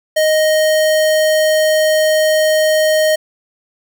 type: tone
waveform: square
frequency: 622.3 Hz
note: D#5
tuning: in tune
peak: -11 dBFS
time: 0.16-3.16 s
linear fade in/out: 10 ms
effects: none